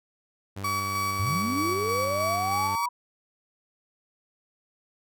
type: tone with pitch glide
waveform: sawtooth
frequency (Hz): 98.2 to 97.52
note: G2 to G2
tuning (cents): +4 to -8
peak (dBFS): -30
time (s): 0.56-2.76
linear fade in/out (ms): 10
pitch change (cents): -12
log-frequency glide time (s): 1.44-2.53
type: tone with tremolo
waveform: 35% pulse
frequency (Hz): 1138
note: C#6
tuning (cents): +45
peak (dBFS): -24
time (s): 0.64-2.86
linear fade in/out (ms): 5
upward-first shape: square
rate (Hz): 3.2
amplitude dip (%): 25
type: linear sweep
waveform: sine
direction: up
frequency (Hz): 82.41 to 983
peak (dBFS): -27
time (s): 1.19-2.89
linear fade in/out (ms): 10
effects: none